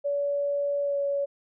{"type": "tone with pitch glide", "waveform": "sine", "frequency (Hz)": [570, 563.5], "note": ["C#5", "C#5"], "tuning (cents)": [48, 28], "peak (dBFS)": -24, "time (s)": [0.04, 1.26], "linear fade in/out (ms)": 20, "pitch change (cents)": -20, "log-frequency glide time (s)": [0.82, 0.98], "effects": []}